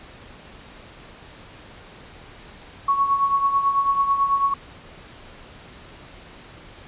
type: tone with tremolo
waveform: sine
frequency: 1110 Hz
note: C#6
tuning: 2 cents sharp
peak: -14 dBFS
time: 2.88-4.54 s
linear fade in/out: 5 ms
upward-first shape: triangle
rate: 9.1 Hz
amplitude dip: 70%
effects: pink hiss -44 dBFS RMS until 6.87 s + resampled to 8000 Hz